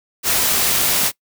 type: noise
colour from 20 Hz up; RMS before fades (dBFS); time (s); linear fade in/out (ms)
white; -17; 0.23-1.12; 50
effects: noise-tail reverb RT60 0.1 s tail -22 dB re dry